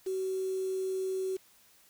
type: tone with quantisation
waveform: sine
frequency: 378 Hz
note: F#4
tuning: 37 cents sharp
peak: -30 dBFS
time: 0.06-1.37 s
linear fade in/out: 10 ms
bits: 8
effects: white hiss -62 dBFS RMS until 1.89 s